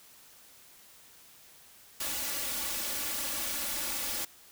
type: noise with comb filter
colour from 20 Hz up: white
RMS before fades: -34 dBFS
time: 2-4.25 s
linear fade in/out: 5 ms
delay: 3.5 ms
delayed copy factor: +0.95
effects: white hiss -56 dBFS RMS until 4.51 s